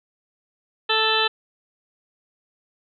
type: harmonic tone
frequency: 440 Hz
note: A4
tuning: in tune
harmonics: 1 / 2 / 3 / 4 / 6 / 7 / 8 / 9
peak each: -26 / -26 / -26 / -26 / -26 / -26 / -26 / -26 dBFS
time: 0.89-1.28 s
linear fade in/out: 10 ms
effects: none